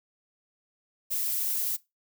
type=noise; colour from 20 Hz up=violet; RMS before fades=-29 dBFS; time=1.1-1.77 s; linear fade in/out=20 ms; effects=noise-tail reverb RT60 0.2 s tail -19 dB re dry